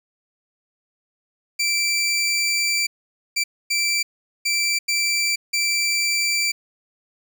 20% pulse tone bursts at uneven times, 2338 Hz, D7, 8 cents flat, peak -14 dBFS, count 6, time 1.59-2.87 / 3.36-3.44 / 3.7-4.03 / 4.45-4.79 / 4.88-5.36 / 5.53-6.52 s, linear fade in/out 10 ms, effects none

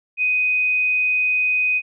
sine tone, 2500 Hz, D#7, 8 cents sharp, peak -16 dBFS, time 0.17-1.82 s, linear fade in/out 50 ms, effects none

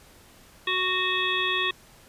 harmonic tone with a mistuned harmonic, 369.9 Hz, F#4, in tune, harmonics 1 / 3 / 5 / 7 / 9 / 10, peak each -33 / -30 / -29 / -29 / -29 / -33 dBFS, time 0.67-1.71 s, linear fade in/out 5 ms, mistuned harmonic 9, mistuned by +17 cents, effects pink hiss -53 dBFS RMS until 2.08 s + resampled to 32000 Hz

